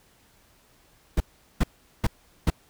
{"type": "noise bursts", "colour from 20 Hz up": "brown", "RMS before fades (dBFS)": -20, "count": 4, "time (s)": [1.17, 2.502], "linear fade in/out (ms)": 5, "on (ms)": 33, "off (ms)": 400, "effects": ["pink hiss -60 dBFS RMS until 2.69 s"]}